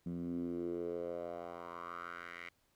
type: tone with band-pass filter sweep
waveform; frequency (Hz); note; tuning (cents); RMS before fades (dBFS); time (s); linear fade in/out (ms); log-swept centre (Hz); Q
10% pulse; 86.2; F2; -22; -42; 0.06-2.49; 5; 190 to 2100; 4
effects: pink hiss -75 dBFS RMS until 2.75 s